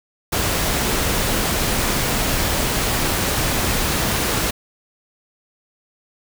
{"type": "noise", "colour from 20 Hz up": "pink", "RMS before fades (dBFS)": -20, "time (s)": [0.32, 4.51], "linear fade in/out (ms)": 10, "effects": []}